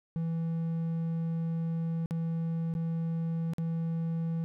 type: tone with dropouts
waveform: triangle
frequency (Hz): 164.81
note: E3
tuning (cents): 0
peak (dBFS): -27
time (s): 0.16-4.44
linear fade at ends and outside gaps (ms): 0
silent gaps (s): 2.059-2.109 / 2.739-2.751 / 3.535-3.583
effects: none